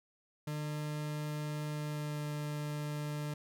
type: tone with pitch glide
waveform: 40% pulse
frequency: 150.2 to 148.73 Hz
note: D3 to D3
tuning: +39 to +22 cents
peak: -35 dBFS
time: 0.47-3.34 s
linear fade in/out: 5 ms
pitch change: -17 cents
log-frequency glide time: 1.73-2.25 s
effects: none